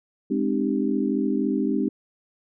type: chord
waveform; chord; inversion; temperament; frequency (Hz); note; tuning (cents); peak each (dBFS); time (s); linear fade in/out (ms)
sine; Ab major seventh; none; equal with one note detuned; 207.7 / 261.6 / 305.3 / 392; Ab3 / C4 / Eb4 / G4; 0 / 0 / -33 / 0; -26 / -25 / -26 / -29; 0.3-1.89; 10
effects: none